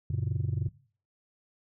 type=chord; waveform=sine; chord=F# major; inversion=none; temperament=just; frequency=92.5 / 115.62 / 138.75 Hz; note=F#2 / A#2 / C#3; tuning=0 / -14 / +2 cents; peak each=-30 dBFS; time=0.1-0.69 s; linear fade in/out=5 ms; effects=noise-tail reverb RT60 0.4 s tail -17 dB re dry + tanh soft clip ceiling -23 dBFS